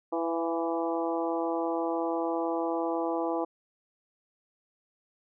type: harmonic tone with a mistuned harmonic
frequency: 166 Hz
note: E3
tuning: 12 cents sharp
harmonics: 2 / 3 / 4 / 5 / 6 / 7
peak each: -31 / -33 / -34 / -35 / -38 / -41 dBFS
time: 0.12-3.45 s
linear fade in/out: 10 ms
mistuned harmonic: 4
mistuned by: +22 cents
effects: none